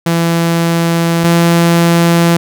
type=tone pair in turn; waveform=sawtooth; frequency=167.8 / 169.46 Hz; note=E3 / E3; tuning=+31 / +48 cents; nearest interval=unison; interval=17 cents; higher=second; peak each=-6 / -3 dBFS; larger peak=second; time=0.06-1.24 / 1.24-2.37 s; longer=first; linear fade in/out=5 ms; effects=none